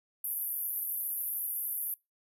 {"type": "band-pass noise", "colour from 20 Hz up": "pink", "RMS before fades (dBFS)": -35, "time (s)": [0.24, 1.94], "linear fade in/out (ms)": 2, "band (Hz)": [11000, 14000], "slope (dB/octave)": 96, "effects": ["noise-tail reverb RT60 0.2 s tail -23 dB re dry"]}